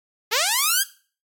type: linear sweep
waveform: 5% pulse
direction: up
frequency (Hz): 399.5 to 1659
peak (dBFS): -7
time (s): 0.31-0.84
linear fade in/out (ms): 20
effects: noise-tail reverb RT60 0.4 s tail -18 dB re dry + AAC 64 kbps